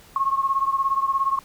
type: beating tone pair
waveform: sine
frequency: 1083 / 1100 Hz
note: C#6 / C#6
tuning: -41 / -14 cents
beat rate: 17 Hz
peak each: -21 / -24 dBFS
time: 0.16-1.39 s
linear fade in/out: 2 ms
effects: pink hiss -50 dBFS RMS until 1.44 s